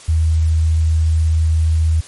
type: tone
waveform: sine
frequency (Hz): 80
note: D#2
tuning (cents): +49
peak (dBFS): -11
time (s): 0.08-2.01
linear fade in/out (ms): 10
effects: white hiss -39 dBFS RMS until 2.07 s + MP3 48 kbps